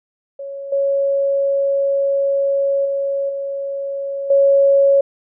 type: tone with level steps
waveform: sine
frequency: 554.4 Hz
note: C#5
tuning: in tune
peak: -26 / -14 / -17 / -21 / -9 dBFS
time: 0.39-5.01 s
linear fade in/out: 5 ms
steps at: 0.72 / 2.85 / 3.29 / 4.3 s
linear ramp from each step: 5 ms
effects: none